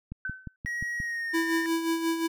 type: click train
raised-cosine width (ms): 5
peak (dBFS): -24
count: 6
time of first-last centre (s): 0.12-1.002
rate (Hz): 5.67
type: tone with exponential decay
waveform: sine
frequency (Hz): 1525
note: G6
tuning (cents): -48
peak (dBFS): -28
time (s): 0.25-0.56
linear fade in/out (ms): 2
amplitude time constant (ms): 66
type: tone with pitch glide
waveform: triangle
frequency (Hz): 1901 to 1814.1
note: A#6 to A#6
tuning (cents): +33 to -48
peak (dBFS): -28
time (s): 0.66-1.66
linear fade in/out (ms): 0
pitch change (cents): -81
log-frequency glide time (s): 0.97-1.41
type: tone with tremolo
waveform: square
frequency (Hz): 329.6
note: E4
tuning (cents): 0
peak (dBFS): -24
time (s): 1.33-2.28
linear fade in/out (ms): 20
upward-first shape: sine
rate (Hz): 5.6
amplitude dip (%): 55
effects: none